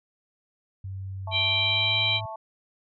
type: tone with pitch glide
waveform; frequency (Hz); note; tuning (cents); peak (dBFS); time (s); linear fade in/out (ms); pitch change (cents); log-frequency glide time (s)
sine; 95.9 to 105.79; G2 to G#2; -37 to +32; -32; 0.84-2.26; 5; +169; 1.35-1.99
type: chord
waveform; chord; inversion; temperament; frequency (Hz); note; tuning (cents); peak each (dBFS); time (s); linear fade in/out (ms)
sine; A major; second; just; 660 / 880 / 1100; E5 / A5 / C#6; +2 / 0 / -14; -38 / -36 / -42; 1.27-2.36; 5
type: harmonic tone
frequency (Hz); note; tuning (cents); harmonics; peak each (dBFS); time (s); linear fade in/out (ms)
784; G5; 0; 3 / 4 / 5; -26 / -26 / -26; 1.31-2.21; 50
effects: none